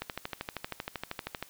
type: click train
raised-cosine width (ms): 0.3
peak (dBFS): -18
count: 19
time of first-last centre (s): 0.02-1.426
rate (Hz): 12.8
effects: white hiss -56 dBFS RMS until 1.49 s